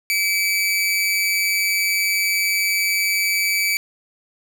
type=tone with amplitude modulation; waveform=sawtooth; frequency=2300 Hz; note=D7; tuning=37 cents flat; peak=-12 dBFS; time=0.1-3.77 s; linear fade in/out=0 ms; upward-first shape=sine; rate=191 Hz; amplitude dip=50%; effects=none